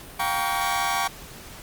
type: chord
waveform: sawtooth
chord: G half-diminished seventh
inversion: third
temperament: just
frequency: 705.6 / 784 / 940.8 / 1128.9 Hz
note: F5 / G5 / Bb5 / Db6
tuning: +18 / 0 / +16 / +31 cents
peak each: -27 / -23 / -26 / -23 dBFS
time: 0.19-1.08 s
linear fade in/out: 10 ms
effects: pink hiss -42 dBFS RMS until 1.62 s + Opus 48 kbps